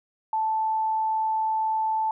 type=tone; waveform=sine; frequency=878 Hz; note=A5; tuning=4 cents flat; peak=-22 dBFS; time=0.33-2.11 s; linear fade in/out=2 ms; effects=none